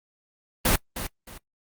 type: noise with echo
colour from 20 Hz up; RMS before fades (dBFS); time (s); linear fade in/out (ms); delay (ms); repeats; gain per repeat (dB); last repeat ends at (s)
pink; -20; 0.65-0.76; 5; 310; 2; -11; 1.38
effects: noise-tail reverb RT60 0.1 s tail -23 dB re dry + Opus 24 kbps